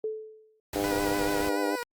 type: tone with exponential decay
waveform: sine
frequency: 435.3 Hz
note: A4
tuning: 19 cents flat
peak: -26 dBFS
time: 0.04-0.6 s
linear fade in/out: 2 ms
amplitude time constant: 120 ms
type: noise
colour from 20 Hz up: pink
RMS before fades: -36 dBFS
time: 0.73-1.49 s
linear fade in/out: 2 ms
type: harmonic tone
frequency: 100.8 Hz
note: G2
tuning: 49 cents sharp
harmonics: 3 / 4 / 5 / 6 / 7 / 8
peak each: -30 / -32 / -34 / -36 / -37 / -38 dBFS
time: 0.75-1.76 s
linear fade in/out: 10 ms
type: tone with vibrato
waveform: 15% pulse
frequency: 489.8 Hz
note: B4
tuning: 14 cents flat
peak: -25 dBFS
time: 0.84-1.83 s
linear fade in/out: 0 ms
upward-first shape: sine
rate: 6.9 Hz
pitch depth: 42 cents each way
effects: Opus 48 kbps